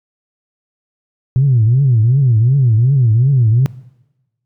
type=tone with vibrato; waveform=sine; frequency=123.47 Hz; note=B2; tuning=in tune; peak=-7 dBFS; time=1.36-3.66 s; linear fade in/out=0 ms; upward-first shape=triangle; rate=2.7 Hz; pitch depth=270 cents each way; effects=noise-tail reverb RT60 1.0 s tail -21 dB re dry + tanh soft clip ceiling -4 dBFS